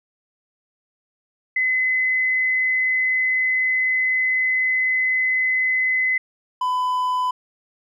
sine / triangle tone pair in turn, 2031 / 1003.5 Hz, B6 / B5, +48 / +27 cents, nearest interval octave, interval 1221 cents, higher first, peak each -17 dBFS, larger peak neither, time 1.56-6.18 / 6.61-7.31 s, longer first, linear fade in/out 5 ms, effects none

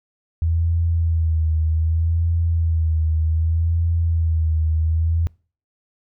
sine tone with vibrato, 81.5 Hz, E2, 19 cents flat, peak -16 dBFS, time 0.42-5.27 s, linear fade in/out 0 ms, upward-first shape sine, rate 0.65 Hz, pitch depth 50 cents each way, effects noise-tail reverb RT60 0.4 s tail -25 dB re dry

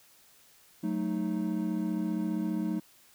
triangle chord, D# diminished, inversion first, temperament equal, 185 / 220 / 311.1 Hz, F#3 / A3 / D#4, 0 / 0 / 0 cents, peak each -31 dBFS, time 0.83-2.8 s, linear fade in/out 10 ms, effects white hiss -60 dBFS RMS until 3.14 s

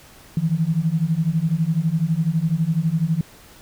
sine beating tone pair, 155.56 / 167.56 Hz, D#3 / E3, 0 / +29 cents, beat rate 12 Hz, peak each -21 / -20 dBFS, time 0.37-3.21 s, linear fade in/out 2 ms, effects pink hiss -47 dBFS RMS until 3.61 s

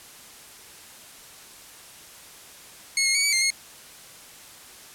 15% pulse tone with pitch steps, 2177 / 2151 / 2244 / 2279 / 2110 / 2162 Hz, C#7 / C7 / C#7 / C#7 / C7 / C#7, -32 / +47 / +21 / +47 / +14 / -44 cents, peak -13 dBFS, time 2.97-3.504 s, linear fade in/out 2 ms, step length 89 ms, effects white hiss -46 dBFS RMS until 4.94 s + low-pass 12000 Hz 12 dB/octave

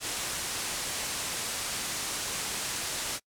white low-pass noise, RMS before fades -34 dBFS, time 0-3.2 s, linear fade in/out 50 ms, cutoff 9900 Hz, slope 24 dB/octave, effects noise-tail reverb RT60 0.1 s tail -25 dB re dry

